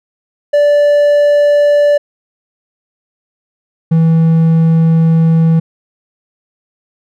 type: tone pair in turn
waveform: triangle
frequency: 583 / 163.03 Hz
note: D5 / E3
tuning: -13 / -19 cents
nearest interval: octave + minor seventh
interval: 2206 cents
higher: first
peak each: -4 dBFS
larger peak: neither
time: 0.53-1.98 / 3.91-5.6 s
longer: second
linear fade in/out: 10 ms
effects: none